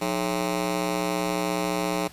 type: ring-modulated tone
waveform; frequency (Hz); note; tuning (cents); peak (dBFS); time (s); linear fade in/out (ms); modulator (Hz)
15% pulse; 243.3; B3; -26; -15; 0.01-2.08; 10; 64.5
effects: pink hiss -48 dBFS RMS until 2.12 s + resampled to 32000 Hz